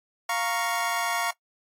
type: chord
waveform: 25% pulse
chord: Bb minor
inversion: second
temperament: equal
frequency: 698.5 / 932.3 / 1108.7 Hz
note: F5 / Bb5 / Db6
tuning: 0 / 0 / 0 cents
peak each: -26 dBFS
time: 0.29-1.31 s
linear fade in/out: 5 ms
effects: noise-tail reverb RT60 0.1 s tail -20 dB re dry + AAC 48 kbps